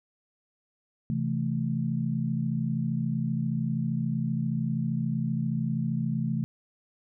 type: chord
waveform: sine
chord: A minor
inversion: first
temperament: just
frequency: 132 / 165 / 220 Hz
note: C3 / E3 / A3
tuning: +16 / +2 / 0 cents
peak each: -30 dBFS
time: 1.1-6.44 s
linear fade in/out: 0 ms
effects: none